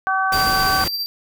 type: harmonic tone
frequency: 382.2 Hz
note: G4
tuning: 44 cents flat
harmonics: 2 / 3 / 4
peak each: -21 / -21 / -21 dBFS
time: 0.07-0.84 s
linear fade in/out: 0 ms
type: noise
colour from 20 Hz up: pink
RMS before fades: -25 dBFS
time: 0.32-0.88 s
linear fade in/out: 2 ms
type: tone with tremolo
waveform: square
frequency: 4699 Hz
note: D8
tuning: in tune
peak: -21 dBFS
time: 0.33-1.06 s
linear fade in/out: 0 ms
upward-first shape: sine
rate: 15 Hz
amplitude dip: 40%
effects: none